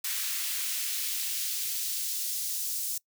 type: noise with high-pass filter sweep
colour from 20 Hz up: white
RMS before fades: -32 dBFS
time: 0.04-2.98 s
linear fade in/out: 5 ms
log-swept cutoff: 1800 to 6000 Hz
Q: 0.86
effects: noise-tail reverb RT60 0.1 s tail -23 dB re dry